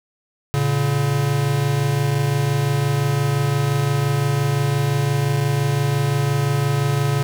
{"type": "tone pair together", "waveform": "square", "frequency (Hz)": [115.9, 141.69], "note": ["A#2", "C#3"], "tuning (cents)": [-10, 38], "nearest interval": "minor third", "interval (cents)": 348, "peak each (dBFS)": [-23, -19], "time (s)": [0.54, 7.23], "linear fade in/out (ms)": 0, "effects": []}